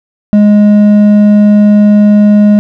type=tone with hard clipping; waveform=sine; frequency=207.7 Hz; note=G#3; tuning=in tune; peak=-3 dBFS; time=0.33-2.59 s; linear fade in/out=0 ms; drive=5 dB; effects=none